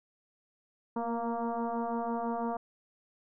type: tone with frequency modulation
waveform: sine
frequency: 230 Hz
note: A#3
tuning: 23 cents flat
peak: -30 dBFS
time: 0.96-2.57 s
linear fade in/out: 5 ms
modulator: 233 Hz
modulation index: 3.6
effects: none